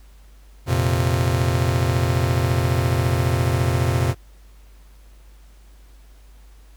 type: chord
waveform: 45% pulse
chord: F suspended fourth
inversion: none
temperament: just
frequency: 87.31 / 116.41 / 130.96 Hz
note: F2 / Bb2 / C3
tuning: 0 / -2 / +2 cents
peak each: -22 dBFS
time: 0.66-4.15 s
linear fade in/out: 50 ms
effects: added 50 Hz sine -44 dBFS peak until 6.76 s + pink hiss -57 dBFS RMS until 6.76 s